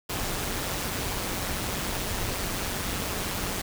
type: noise with amplitude modulation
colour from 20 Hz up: pink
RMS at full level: -28 dBFS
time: 0.09-3.62 s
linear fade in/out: 10 ms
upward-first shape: sine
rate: 187 Hz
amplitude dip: 55%
effects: none